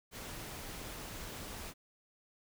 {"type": "noise", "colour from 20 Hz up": "pink", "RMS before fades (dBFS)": -45, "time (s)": [0.11, 1.74], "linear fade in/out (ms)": 50, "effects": []}